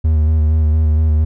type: tone with vibrato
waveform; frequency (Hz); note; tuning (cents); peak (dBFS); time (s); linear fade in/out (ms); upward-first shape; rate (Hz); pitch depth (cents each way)
triangle; 77.78; D#2; 0; -8; 0.04-1.25; 10; square; 4.3; 25
effects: none